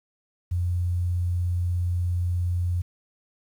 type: tone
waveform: sine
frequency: 88.3 Hz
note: F2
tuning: 20 cents sharp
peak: -22 dBFS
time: 0.51-2.82 s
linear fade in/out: 10 ms
effects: 9-bit